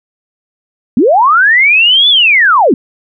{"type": "linear two-way sweep", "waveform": "sine", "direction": "up then down", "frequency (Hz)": [203.2, 3520, 203.2], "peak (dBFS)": -4, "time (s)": [0.97, 2.74], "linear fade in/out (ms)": 2, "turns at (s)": 2.09, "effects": []}